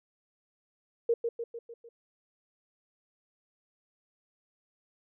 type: tone with echo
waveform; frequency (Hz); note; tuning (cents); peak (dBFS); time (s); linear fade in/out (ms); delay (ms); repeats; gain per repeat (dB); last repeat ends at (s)
sine; 466.2; A#4; 0; -22; 1.09-1.14; 5; 150; 5; -5; 1.89
effects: none